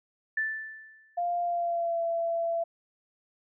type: tone with exponential decay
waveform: sine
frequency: 1760 Hz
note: A6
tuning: in tune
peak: -24 dBFS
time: 0.37-1.2 s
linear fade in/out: 5 ms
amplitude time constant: 180 ms
type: tone with pitch glide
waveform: sine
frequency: 698.5 to 672 Hz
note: F5 to E5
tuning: 0 to +33 cents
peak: -26 dBFS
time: 1.17-2.64 s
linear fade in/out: 10 ms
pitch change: -67 cents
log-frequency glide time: 1.42-2.01 s
effects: none